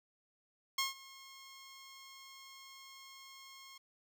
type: tone with ADSR envelope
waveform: 10% pulse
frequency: 1078 Hz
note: C#6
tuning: 49 cents flat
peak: -22 dBFS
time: 0.78-3.78 s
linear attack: 6 ms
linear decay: 150 ms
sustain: -22 dB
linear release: 6 ms
effects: none